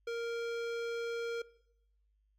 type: tone with hard clipping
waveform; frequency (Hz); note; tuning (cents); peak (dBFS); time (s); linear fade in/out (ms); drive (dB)
sine; 466.2; A#4; 0; -37; 0.07-1.42; 5; 17
effects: noise-tail reverb RT60 0.8 s tail -20 dB re dry + added 51 Hz sine -70 dBFS peak until 2.38 s